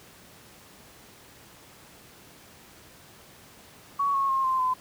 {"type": "tone with pitch steps", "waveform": "sine", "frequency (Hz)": [1122, 1095.7, 1070.1, 1045.1, 1020.6], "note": ["C#6", "C#6", "C6", "C6", "C6"], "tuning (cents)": [21, -20, 39, -2, -43], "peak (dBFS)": -22, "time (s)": [3.99, 4.74], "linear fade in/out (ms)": 10, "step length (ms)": 150, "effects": ["pink hiss -51 dBFS RMS until 4.8 s", "high-pass 80 Hz 12 dB/octave"]}